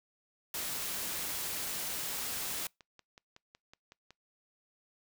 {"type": "noise", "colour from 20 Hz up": "white", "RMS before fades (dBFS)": -37, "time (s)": [0.54, 2.67], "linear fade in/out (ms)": 2}
{"type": "click train", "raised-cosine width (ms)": 0.2, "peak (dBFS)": -35, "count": 13, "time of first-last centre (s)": [1.88, 4.106], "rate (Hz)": 5.39}
{"effects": ["noise-tail reverb RT60 0.2 s tail -26 dB re dry"]}